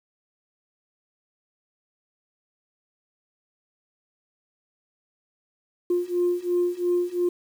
sine beating tone pair, 351.7 / 354.6 Hz, F4 / F4, +12 / +26 cents, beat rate 2.9 Hz, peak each -24 / -23 dBFS, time 5.9-7.29 s, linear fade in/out 5 ms, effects tanh soft clip ceiling -15 dBFS + 8-bit

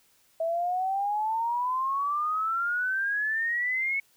sine exponential sweep, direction up, 648 to 2217 Hz, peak -25 dBFS, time 0.4-4 s, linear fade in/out 5 ms, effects white hiss -64 dBFS RMS until 4.16 s

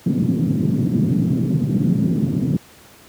white band-pass noise, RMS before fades -18 dBFS, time 0.06-2.57 s, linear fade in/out 5 ms, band 130 to 230 Hz, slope 24 dB/octave, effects pink hiss -46 dBFS RMS until 3.08 s + high-pass 80 Hz 12 dB/octave

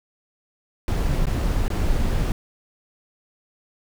brown noise with dropouts, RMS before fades -21 dBFS, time 0.88-2.32 s, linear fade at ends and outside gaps 1 ms, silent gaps 1.256-1.268 / 1.681-1.702 s, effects none

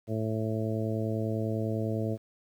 harmonic tone, 110 Hz, A2, in tune, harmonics 1 / 2 / 3 / 4 / 5 / 6, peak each -31 / -34 / -36 / -37 / -38 / -39 dBFS, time 0.07-2.18 s, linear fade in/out 50 ms, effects 10-bit

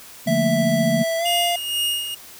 sine chord, Bb major seventh, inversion first, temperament just, 145.68 / 174.81 / 218.5 / 233.1 Hz, D3 / F3 / A3 / Bb3, -14 / +2 / -12 / 0 cents, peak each -25 / -24 / -23 / -22 dBFS, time 0.26-1.04 s, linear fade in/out 20 ms
square tone with pitch glide, 659.3 to 693.7 Hz, E5 to F5, 0 to -12 cents, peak -21 dBFS, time 0.27-1.56 s, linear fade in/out 5 ms, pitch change +88 cents, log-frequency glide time 1.18-1.26 s
45% pulse tone with tremolo, 2850 Hz, F7, 34 cents sharp, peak -19 dBFS, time 1.25-2.15 s, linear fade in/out 10 ms, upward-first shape sine, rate 2.1 Hz, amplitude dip 60%
effects white hiss -42 dBFS RMS until 2.39 s

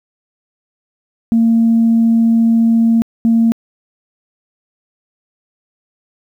sine tone pair in turn, 228.6 / 228.6 Hz, A#3 / A#3, -34 / -34 cents, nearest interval unison, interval 0 cents, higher neither, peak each -7 dBFS, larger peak neither, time 1.32-3.02 / 3.25-3.52 s, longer first, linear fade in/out 0 ms, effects tanh soft clip ceiling -4 dBFS + 8-bit

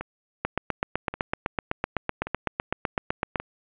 two click trains, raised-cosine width 0.5 ms, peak -9 / -17 dBFS, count 24 / 4, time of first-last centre 0.45-3.358 / 0.01-3.4 s, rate 7.91 / 0.885 Hz, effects resampled to 8000 Hz + 8-bit

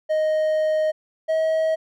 triangle tone pair in turn, 622.3 / 638 Hz, D#5 / D#5, 0 / +43 cents, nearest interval unison, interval 43 cents, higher second, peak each -16 dBFS, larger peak neither, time 0.09-0.92 / 1.28-1.76 s, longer first, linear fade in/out 20 ms, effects none

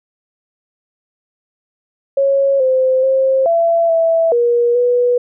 sine tone with pitch steps, 550 / 519 / 531 / 672 / 659 / 476.7 / 489 Hz, C#5 / C5 / C5 / E5 / E5 / A#4 / B4, -14 / -14 / +25 / +33 / -1 / +39 / -17 cents, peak -10 dBFS, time 2.17-5.18 s, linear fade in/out 5 ms, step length 430 ms, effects none

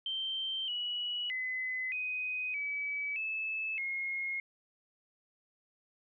sine tone with pitch steps, 3129 / 2930 / 2026 / 2504 / 2287 / 2610 / 2153 Hz, G7 / F#7 / B6 / D#7 / D7 / E7 / C7, -4 / -18 / +44 / +10 / -47 / -18 / +49 cents, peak -33 dBFS, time 0.06-4.4 s, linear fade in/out 2 ms, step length 620 ms, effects none

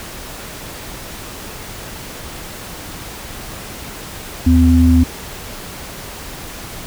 sine tone pair together, 78.98 / 254.4 Hz, D#2 / C4, +26 / -48 cents, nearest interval octave + minor sixth, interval 2026 cents, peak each -10 dBFS, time 4.46-5.04 s, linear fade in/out 10 ms, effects pink hiss -31 dBFS RMS until 6.86 s

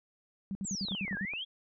sine tone bursts, 195.3 Hz, G3, 6 cents flat, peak -33 dBFS, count 8, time 0.51-1.251 s, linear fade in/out 0 ms, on 41 ms, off 59 ms
sine exponential two-way sweep, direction down then up, 8080 to 1578 to 3407 Hz, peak -35 dBFS, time 0.64-1.45 s, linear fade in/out 20 ms, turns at 1.17 s
clicks, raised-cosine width 1 ms, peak -32 dBFS, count 7, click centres 0.885 / 0.92 / 0.95 / 1.08 / 1.129 / 1.17 / 1.336 s
effects none

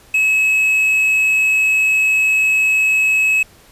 triangle tone with quantisation, 2574 Hz, E7, 42 cents flat, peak -10 dBFS, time 0.14-3.43 s, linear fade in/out 5 ms, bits 6, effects pink hiss -47 dBFS RMS until 3.71 s + resampled to 32000 Hz

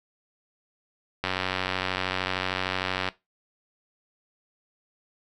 click train, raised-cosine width 0.3 ms, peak -10 dBFS, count 173, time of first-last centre 1.24-3.087 s, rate 93.1 Hz, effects noise-tail reverb RT60 0.2 s tail -18 dB re dry

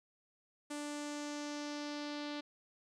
sawtooth tone with low-pass filter sweep, 293.7 Hz, D4, in tune, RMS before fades -42 dBFS, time 0.7-2.41 s, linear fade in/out 10 ms, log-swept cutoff 8700 to 4100 Hz, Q 2.4, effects none

